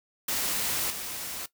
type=noise with level steps; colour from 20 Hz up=white; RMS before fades=-29 / -36 dBFS; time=0.28-1.46 s; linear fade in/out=5 ms; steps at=0.9 s; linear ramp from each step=5 ms; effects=noise-tail reverb RT60 0.1 s tail -17 dB re dry